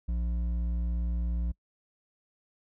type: tone with hard clipping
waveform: sine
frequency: 58.6 Hz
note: A#1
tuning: 10 cents sharp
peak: -29 dBFS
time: 0.08-1.52 s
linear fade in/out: 10 ms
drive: 7 dB
effects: noise-tail reverb RT60 0.1 s tail -25 dB re dry